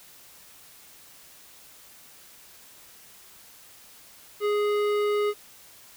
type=tone with hard clipping; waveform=sine; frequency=415.3 Hz; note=G#4; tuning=in tune; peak=-24 dBFS; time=4.4-5.34 s; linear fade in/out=50 ms; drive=14 dB; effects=white hiss -51 dBFS RMS until 5.96 s